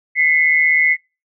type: tone pair together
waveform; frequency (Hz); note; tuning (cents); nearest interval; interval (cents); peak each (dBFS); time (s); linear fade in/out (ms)
sine; 2016 / 2172; B6 / C#7; +35 / -36; minor second; 129; -13 / -15; 0.15-0.97; 50
effects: noise-tail reverb RT60 0.3 s tail -26 dB re dry